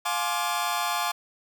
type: chord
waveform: sawtooth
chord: D half-diminished seventh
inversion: first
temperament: just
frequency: 704.8 / 845.8 / 1057.2 / 1174.7 Hz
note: F5 / Ab5 / C6 / D6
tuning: +16 / +31 / +18 / 0 cents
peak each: -27 dBFS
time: 0.05-1.12 s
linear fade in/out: 10 ms
effects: none